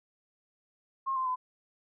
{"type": "tone with pitch steps", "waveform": "sine", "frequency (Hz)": [1072, 1042.1, 1013], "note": ["C6", "C6", "B5"], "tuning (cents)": [42, -7, 44], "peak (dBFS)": -28, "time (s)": [1.06, 1.36], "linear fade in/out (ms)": 20, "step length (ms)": 100, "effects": []}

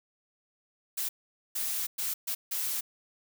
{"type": "noise bursts at uneven times", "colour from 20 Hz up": "blue", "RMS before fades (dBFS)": -32, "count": 5, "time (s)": [[0.97, 1.09], [1.55, 1.87], [1.98, 2.14], [2.27, 2.35], [2.51, 2.81]], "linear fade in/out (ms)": 10, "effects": []}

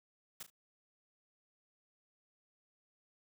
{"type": "noise with echo", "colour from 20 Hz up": "white", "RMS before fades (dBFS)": -45, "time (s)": [0.4, 0.43], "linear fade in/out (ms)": 5, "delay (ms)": 36, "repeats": 2, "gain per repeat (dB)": -11, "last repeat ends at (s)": 0.502, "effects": []}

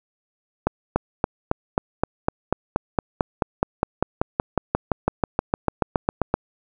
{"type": "accelerating click train", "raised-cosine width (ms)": 1, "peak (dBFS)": -4, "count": 30, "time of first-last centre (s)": [0.67, 6.34], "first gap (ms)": 290, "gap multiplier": 0.97, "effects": []}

